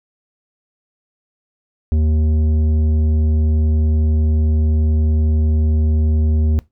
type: tone with tanh clipping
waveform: triangle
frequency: 77.6 Hz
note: D#2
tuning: 4 cents flat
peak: -14 dBFS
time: 1.92-6.59 s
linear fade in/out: 0 ms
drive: 14 dB
effects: noise-tail reverb RT60 0.2 s tail -20 dB re dry